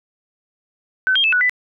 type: tone with pitch steps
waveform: sine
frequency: 1521 / 3215 / 2624 / 1475 / 1993 Hz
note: F#6 / G7 / E7 / F#6 / B6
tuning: +47 / +43 / -9 / -6 / +15 cents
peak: -13 dBFS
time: 1.07-1.495 s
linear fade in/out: 0 ms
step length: 85 ms
effects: none